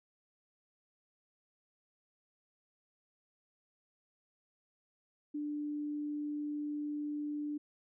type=tone; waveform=sine; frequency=295.6 Hz; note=D4; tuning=11 cents sharp; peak=-35 dBFS; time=5.34-7.58 s; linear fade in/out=10 ms; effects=none